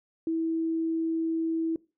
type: tone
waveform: sine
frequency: 326 Hz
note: E4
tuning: 19 cents flat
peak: -25 dBFS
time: 0.27-1.76 s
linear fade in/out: 2 ms
effects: noise-tail reverb RT60 0.3 s tail -22 dB re dry